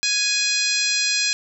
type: harmonic tone with a mistuned harmonic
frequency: 830.6 Hz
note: G#5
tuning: in tune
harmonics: 2 / 3 / 4 / 5 / 6 / 7 / 8 / 9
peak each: -30 / -24 / -30 / -24 / -26 / -28 / -32 / -28 dBFS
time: 0.03-1.33 s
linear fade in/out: 0 ms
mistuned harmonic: 4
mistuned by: +17 cents
effects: none